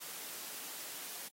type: noise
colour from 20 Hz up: white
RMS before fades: -45 dBFS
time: 0-1.29 s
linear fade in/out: 20 ms
effects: high-pass 200 Hz 12 dB/octave + AAC 48 kbps